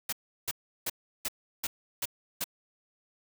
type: noise bursts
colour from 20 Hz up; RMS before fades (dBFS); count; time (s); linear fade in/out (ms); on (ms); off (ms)
white; -32; 7; 0.09-2.442; 5; 36; 350
effects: none